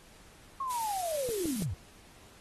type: linear sweep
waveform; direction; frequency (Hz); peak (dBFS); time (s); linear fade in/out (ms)
sine; down; 1100 to 69.3; -31; 0.6-1.74; 5
type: noise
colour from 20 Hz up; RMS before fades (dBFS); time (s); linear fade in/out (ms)
blue; -38; 0.69-1.65; 20
type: click train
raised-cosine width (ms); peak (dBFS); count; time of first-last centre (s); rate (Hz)
2; -26; 3; 1.29-1.622; 6.02
effects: pink hiss -57 dBFS RMS until 2.4 s + AAC 32 kbps